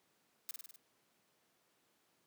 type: noise with echo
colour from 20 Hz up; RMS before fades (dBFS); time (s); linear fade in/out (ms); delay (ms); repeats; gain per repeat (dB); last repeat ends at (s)
blue; -42; 0.49-0.51; 0; 50; 5; -3; 0.76
effects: pink hiss -75 dBFS RMS until 2.26 s + high-pass 200 Hz 12 dB/octave